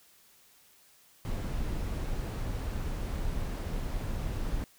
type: noise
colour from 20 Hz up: brown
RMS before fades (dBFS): -33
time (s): 1.25-4.64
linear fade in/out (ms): 0
effects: white hiss -61 dBFS RMS until 4.78 s